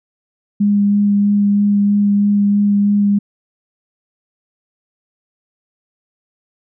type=tone with vibrato; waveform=sine; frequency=203.6 Hz; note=G#3; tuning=34 cents flat; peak=-10 dBFS; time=0.6-3.19 s; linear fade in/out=10 ms; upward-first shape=sine; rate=3.1 Hz; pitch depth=10 cents each way; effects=none